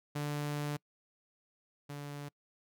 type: tone pair in turn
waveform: sawtooth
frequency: 146.83 / 144.39 Hz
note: D3 / D3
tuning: 0 / -29 cents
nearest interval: unison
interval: 29 cents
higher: first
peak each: -30 / -37 dBFS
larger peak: first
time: 0.15-0.77 / 1.89-2.29 s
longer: first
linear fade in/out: 10 ms
effects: noise-tail reverb RT60 0.1 s tail -26 dB re dry